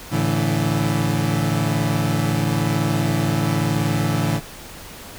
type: chord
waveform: 30% pulse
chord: A suspended fourth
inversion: none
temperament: equal with one note detuned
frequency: 110 / 143.81 / 164.81 Hz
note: A2 / D3 / E3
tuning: 0 / -36 / 0 cents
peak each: -20 dBFS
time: 0.1-4.41 s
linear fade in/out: 50 ms
effects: pink hiss -38 dBFS RMS until 5.18 s